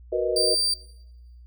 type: chord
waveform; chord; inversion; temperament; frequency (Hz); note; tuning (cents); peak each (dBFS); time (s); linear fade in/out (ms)
sine; B major seventh; second; equal; 370 / 466.2 / 493.9 / 622.3; F#4 / A#4 / B4 / D#5; 0 / 0 / 0 / 0; -27; 0.12-0.55; 10
type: tone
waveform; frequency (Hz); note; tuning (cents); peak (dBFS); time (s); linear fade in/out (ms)
35% pulse; 4680; D8; -7; -20; 0.36-0.74; 5
effects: noise-tail reverb RT60 1.0 s tail -20 dB re dry + added 60 Hz sine -44 dBFS peak until 1.46 s